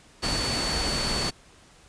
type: tone in noise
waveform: sine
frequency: 4472 Hz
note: C#8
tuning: 14 cents sharp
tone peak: -29 dBFS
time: 0.22-1.31 s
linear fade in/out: 20 ms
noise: pink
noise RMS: -28 dBFS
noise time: 0.22-1.31 s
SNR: -4 dB
effects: pink hiss -54 dBFS RMS until 1.88 s + resampled to 22050 Hz